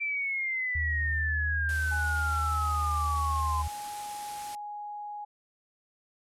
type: exponential sweep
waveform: sine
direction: down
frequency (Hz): 2349 to 1019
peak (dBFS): -28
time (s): 0-3.63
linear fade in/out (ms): 20
type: tone with pitch glide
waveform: sine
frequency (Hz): 77.78 to 76.66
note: D#2 to D#2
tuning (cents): 0 to -25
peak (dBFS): -29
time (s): 0.75-3.68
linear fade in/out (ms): 5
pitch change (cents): -25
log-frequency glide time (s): 2.44-3.16
type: low-pass noise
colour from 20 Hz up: white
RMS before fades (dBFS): -46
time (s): 1.69-4.55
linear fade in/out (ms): 0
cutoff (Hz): 12000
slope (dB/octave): 48
type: tone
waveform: sine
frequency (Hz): 830.6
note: G#5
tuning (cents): 0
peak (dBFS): -36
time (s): 1.91-5.25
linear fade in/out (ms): 10
effects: none